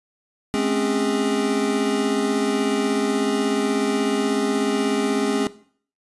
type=tone cluster; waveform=square; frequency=212.4 / 259.7 / 276.1 / 408.3 Hz; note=G#3 / C4 / C#4 / G#4; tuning=+39 / -13 / -7 / -29 cents; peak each=-26 dBFS; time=0.54-5.47 s; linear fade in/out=0 ms; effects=noise-tail reverb RT60 0.5 s tail -17 dB re dry + resampled to 24000 Hz